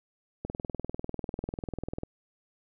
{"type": "click train", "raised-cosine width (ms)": 2, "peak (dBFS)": -20, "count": 33, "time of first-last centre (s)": [0.45, 2.034], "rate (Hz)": 20.2, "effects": []}